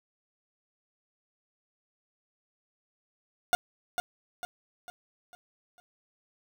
30% pulse tone with echo, 715 Hz, F5, 41 cents sharp, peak -18 dBFS, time 3.53-3.55 s, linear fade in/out 0 ms, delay 450 ms, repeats 5, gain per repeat -7 dB, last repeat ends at 5.8 s, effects none

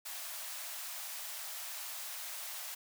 white high-pass noise, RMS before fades -43 dBFS, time 0.05-2.75 s, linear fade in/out 10 ms, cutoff 580 Hz, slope 96 dB/octave, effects none

